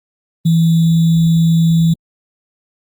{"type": "tone with sample-and-hold", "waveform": "sine", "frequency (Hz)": 164.81, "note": "E3", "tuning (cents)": 0, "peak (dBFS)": -8, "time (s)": [0.45, 1.94], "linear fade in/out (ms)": 10, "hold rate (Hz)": 3675, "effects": ["Opus 24 kbps"]}